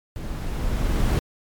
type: noise with level ramp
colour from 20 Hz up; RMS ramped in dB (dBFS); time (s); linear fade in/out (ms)
brown; -31 to -18; 0.16-1.19; 0
effects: MP3 96 kbps